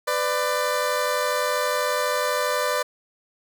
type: tone pair together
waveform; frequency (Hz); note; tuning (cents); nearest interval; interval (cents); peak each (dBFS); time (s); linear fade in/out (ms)
20% pulse; 500.9 / 593; B4 / D5; +24 / +17; minor third; 293; -20 / -19; 0.07-2.83; 10
effects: none